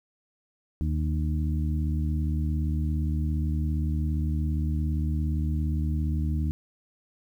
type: harmonic tone with a mistuned harmonic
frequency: 77.4 Hz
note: D#2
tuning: 9 cents flat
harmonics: 1 / 2 / 3 / 4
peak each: -25 / -31 / -35 / -37 dBFS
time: 0.81-6.51 s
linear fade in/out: 0 ms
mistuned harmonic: 4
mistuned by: -27 cents
effects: 10-bit